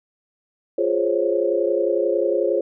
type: chord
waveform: sine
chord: Db major seventh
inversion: first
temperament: equal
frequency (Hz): 349.2 / 415.3 / 523.3 / 554.4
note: F4 / Ab4 / C5 / Db5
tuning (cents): 0 / 0 / 0 / 0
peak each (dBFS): -23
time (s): 0.78-2.61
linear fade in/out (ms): 5
effects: none